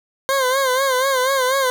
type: tone with vibrato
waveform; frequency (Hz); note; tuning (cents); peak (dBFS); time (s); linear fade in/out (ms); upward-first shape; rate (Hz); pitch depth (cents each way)
20% pulse; 526; C5; +9; -11; 0.29-1.7; 0; sine; 4.1; 81
effects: none